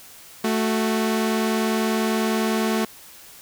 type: tone pair together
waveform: sawtooth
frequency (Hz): 220 / 370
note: A3 / F#4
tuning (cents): 0 / 0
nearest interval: major sixth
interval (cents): 900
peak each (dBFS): -17 / -22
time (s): 0.44-2.85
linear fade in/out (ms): 5
effects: white hiss -45 dBFS RMS until 3.41 s